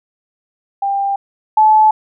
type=tone pair in turn; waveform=sine; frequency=794 / 864.2 Hz; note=G5 / A5; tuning=+22 / -31 cents; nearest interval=minor second; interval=147 cents; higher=second; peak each=-14 / -6 dBFS; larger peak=second; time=0.82-1.16 / 1.57-1.91 s; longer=neither; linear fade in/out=5 ms; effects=none